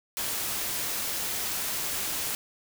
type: noise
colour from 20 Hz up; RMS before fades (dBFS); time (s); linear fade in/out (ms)
white; -31; 0.17-2.35; 0
effects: none